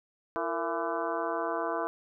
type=harmonic tone with a mistuned harmonic; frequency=167.6 Hz; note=E3; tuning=29 cents sharp; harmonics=2 / 3 / 4 / 5 / 6 / 7 / 8 / 9; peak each=-37 / -36 / -34 / -41 / -36 / -37 / -43 / -41 dBFS; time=0.36-1.87 s; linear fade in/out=0 ms; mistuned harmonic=3; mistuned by=-140 cents; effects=none